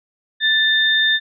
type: tone pair together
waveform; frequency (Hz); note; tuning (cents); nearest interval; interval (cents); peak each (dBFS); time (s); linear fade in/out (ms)
sine; 1760 / 3623; A6 / A7; 0 / +50; octave; 1250; -16; 0.4-1.2; 50
effects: none